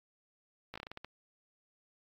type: slowing click train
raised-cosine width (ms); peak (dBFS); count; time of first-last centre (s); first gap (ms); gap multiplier
0.3; -27; 9; 0.74-1.046; 16; 1.24
effects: AAC 32 kbps